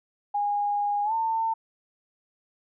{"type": "tone with pitch glide", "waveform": "sine", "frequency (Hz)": [820, 899.4], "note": ["G#5", "A5"], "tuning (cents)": [-22, 38], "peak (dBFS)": -23, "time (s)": [0.34, 1.54], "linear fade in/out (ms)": 10, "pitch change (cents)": 160, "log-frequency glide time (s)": [1.04, 1.13], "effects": []}